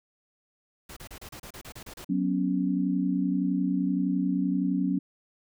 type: noise bursts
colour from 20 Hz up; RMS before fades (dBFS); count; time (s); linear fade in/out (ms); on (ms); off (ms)
pink; -43; 11; 0.89-2.046; 5; 76; 32
type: chord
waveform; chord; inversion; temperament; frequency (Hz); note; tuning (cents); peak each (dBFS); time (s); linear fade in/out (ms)
sine; F# suspended fourth; none; just; 185 / 246.7 / 277.5; F#3 / B3 / C#4; 0 / -2 / +2; -27 / -31 / -27; 2.09-4.99; 10
effects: none